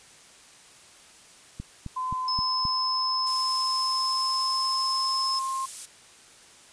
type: click train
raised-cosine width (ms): 5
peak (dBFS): -22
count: 5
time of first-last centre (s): 1.6-2.653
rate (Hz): 3.8
type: tone with pitch glide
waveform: sine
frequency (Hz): 1024 to 1062.6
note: C6 to C6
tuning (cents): -38 to +26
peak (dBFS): -27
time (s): 1.96-5.66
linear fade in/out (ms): 10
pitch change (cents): +64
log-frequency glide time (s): 2.31-5.46
type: tone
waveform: sine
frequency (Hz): 5200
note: E8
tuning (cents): -24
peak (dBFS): -26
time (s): 2.28-5.39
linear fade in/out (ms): 2
type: noise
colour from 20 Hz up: violet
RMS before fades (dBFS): -32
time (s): 3.26-5.86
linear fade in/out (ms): 10
effects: white hiss -52 dBFS RMS until 6.72 s + resampled to 22050 Hz